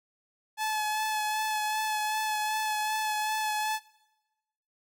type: tone with vibrato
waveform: sawtooth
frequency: 859 Hz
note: A5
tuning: 42 cents flat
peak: -24 dBFS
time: 0.57-3.8 s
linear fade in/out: 50 ms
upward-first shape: sine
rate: 2.6 Hz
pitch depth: 18 cents each way
effects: noise-tail reverb RT60 1.0 s tail -21 dB re dry